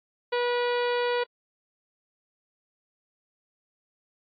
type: harmonic tone with a mistuned harmonic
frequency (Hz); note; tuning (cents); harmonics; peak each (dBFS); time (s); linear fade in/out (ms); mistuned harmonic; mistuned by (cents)
485.7; B4; -29; 1 / 2 / 3 / 4 / 5 / 6 / 7 / 8 / 9; -25 / -31 / -35 / -37 / -39 / -41 / -42 / -43 / -44; 0.32-1.24; 10; 9; +56
effects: AAC 48 kbps